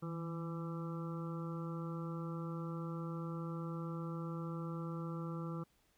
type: harmonic tone with a mistuned harmonic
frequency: 167.8 Hz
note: E3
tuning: 31 cents sharp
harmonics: 1 / 2 / 3 / 5 / 6 / 7 / 8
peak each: -40 / -47 / -50 / -59 / -59 / -51 / -54 dBFS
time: 0.02-5.64 s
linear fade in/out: 10 ms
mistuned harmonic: 1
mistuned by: -58 cents
effects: pink hiss -74 dBFS RMS until 5.97 s